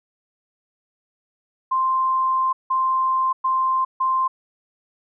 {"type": "tone bursts at uneven times", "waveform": "sine", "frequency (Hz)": 1046.5, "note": "C6", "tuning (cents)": 0, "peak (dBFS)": -17, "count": 4, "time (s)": [[1.71, 2.53], [2.7, 3.33], [3.44, 3.85], [4, 4.28]], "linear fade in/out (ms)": 10, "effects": []}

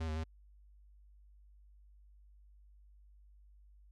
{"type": "tone with pitch steps", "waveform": "square", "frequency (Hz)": [80.7, 77.8, 80.2], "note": ["E2", "D#2", "E2"], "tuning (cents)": [-36, 0, -47], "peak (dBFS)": -36, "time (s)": [0, 0.24], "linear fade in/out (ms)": 10, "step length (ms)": 80, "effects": ["added 50 Hz sine -58 dBFS peak until 3.91 s", "low-pass 6000 Hz 12 dB/octave"]}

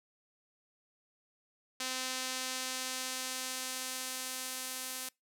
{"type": "tone with band-pass filter sweep", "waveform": "sawtooth", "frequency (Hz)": 257.9, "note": "C4", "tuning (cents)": -25, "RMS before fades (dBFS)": -39, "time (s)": [1.8, 5.09], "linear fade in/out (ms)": 5, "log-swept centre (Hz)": [5800, 11000], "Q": 0.73, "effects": ["noise-tail reverb RT60 0.2 s tail -25 dB re dry"]}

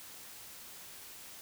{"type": "silence", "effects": ["white hiss -50 dBFS RMS until 1.41 s"]}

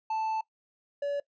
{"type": "tone pair in turn", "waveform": "triangle", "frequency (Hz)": [880, 570.8], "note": ["A5", "D5"], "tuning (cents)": [0, -49], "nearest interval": "perfect fifth", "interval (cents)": 749, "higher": "first", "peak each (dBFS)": -26, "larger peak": "neither", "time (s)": [[0.1, 0.41], [1.02, 1.2]], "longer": "first", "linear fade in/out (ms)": 5, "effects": ["noise-tail reverb RT60 0.1 s tail -20 dB re dry", "resampled to 16000 Hz"]}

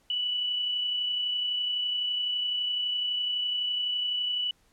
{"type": "tone with amplitude modulation", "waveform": "sine", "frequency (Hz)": 2960, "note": "F#7", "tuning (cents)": 0, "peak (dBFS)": -25, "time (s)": [0.1, 4.51], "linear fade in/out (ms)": 2, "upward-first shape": "sine", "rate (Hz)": 31.9, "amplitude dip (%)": 30, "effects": ["pink hiss -66 dBFS RMS until 4.72 s", "low-pass 12000 Hz 12 dB/octave"]}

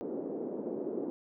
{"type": "band-pass noise", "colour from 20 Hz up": "white", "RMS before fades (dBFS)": -37, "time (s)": [0.01, 1.1], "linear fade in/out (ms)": 0, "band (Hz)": [250, 440], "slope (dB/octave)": 24, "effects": []}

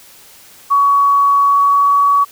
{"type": "tone with pitch glide", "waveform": "sine", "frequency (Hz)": [1125, 1131.5], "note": ["C#6", "C#6"], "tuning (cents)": [25, 35], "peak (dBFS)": -8, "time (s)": [0.7, 2.25], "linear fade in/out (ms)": 20, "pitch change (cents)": 10, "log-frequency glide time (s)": [1.45, 2.01], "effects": ["white hiss -42 dBFS RMS until 2.31 s"]}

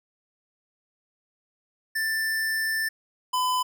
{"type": "tone pair in turn", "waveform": "square", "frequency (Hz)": [1773, 1007.3], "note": ["A6", "B5"], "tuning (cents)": [13, 34], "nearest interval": "minor seventh", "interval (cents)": 979, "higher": "first", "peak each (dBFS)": [-25, -23], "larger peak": "second", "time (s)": [[1.95, 2.89], [3.33, 3.63]], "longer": "first", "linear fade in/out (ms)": 10, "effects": []}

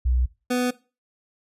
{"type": "tone pair in turn", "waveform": ["sine", "25% pulse"], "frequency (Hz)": [62.1, 248.4], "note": ["B1", "B3"], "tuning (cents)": [10, 10], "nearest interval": "2 octaves", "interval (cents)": 2400, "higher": "second", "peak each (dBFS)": [-18, -17], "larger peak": "second", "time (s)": [[0.05, 0.26], [0.5, 0.71]], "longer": "neither", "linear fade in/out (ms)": 10, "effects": ["noise-tail reverb RT60 0.3 s tail -19 dB re dry", "resampled to 32000 Hz"]}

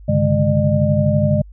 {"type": "tone cluster", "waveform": "sine", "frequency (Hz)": [98.6, 139.2, 151.2, 208.2, 603], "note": ["G2", "C#3", "D#3", "G#3", "D5"], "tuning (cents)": [11, 8, -49, 5, 46], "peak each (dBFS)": -19, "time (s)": [0.08, 1.42], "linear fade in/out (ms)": 10, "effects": ["added 50 Hz sine -36 dBFS peak until 1.52 s"]}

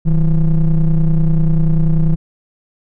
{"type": "ring-modulated tone", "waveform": "triangle", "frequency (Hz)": 87.31, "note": "F2", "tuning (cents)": 0, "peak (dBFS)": -4, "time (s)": [0.05, 2.16], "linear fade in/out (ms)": 20, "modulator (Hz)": 72.2, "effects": []}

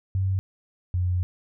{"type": "tone pair in turn", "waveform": "sine", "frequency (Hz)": [95.4, 90.05], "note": ["G2", "F#2"], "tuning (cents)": [-47, -46], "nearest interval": "minor second", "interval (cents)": 99, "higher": "first", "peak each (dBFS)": -21, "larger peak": "neither", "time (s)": [[0.15, 0.39], [0.94, 1.23]], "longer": "second", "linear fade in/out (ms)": 0, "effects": []}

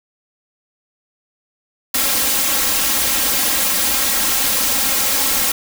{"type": "noise with comb filter", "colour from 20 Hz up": "white", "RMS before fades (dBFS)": -17, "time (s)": [1.94, 5.52], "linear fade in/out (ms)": 5, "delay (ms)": 3.7, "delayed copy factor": 1, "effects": []}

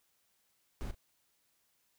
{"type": "noise with echo", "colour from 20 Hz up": "brown", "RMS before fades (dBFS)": -38, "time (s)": [0.81, 0.91], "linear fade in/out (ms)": 0, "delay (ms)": 38, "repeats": 1, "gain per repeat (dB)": -14, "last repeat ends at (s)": 0.948, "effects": ["white hiss -75 dBFS RMS until 1.98 s"]}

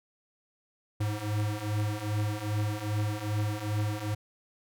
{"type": "beating tone pair", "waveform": "square", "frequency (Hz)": [103.83, 106.33], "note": ["G#2", "G#2"], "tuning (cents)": [0, 41], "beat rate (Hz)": 2.5, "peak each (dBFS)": [-34, -31], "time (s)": [1, 4.15], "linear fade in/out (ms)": 10, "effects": []}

